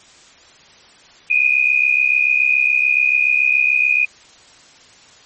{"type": "tone pair together", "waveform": "sine", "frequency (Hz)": [2434, 2501], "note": ["D#7", "D#7"], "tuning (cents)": [-39, 8], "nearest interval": "unison", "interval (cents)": 47, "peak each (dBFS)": -15, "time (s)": [1.3, 4.05], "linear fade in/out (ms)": 5, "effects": ["white hiss -46 dBFS RMS until 5.25 s", "MP3 32 kbps"]}